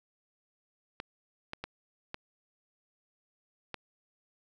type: clicks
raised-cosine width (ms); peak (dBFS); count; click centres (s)
0.3; -21; 5; 1.001 / 1.534 / 1.64 / 2.144 / 3.743
effects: none